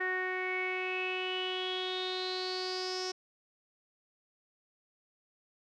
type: tone with low-pass filter sweep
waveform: sawtooth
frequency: 370 Hz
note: F#4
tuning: in tune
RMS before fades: -35 dBFS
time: 0-3.12 s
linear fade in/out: 10 ms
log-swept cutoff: 1800 to 5500 Hz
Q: 9.3
effects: none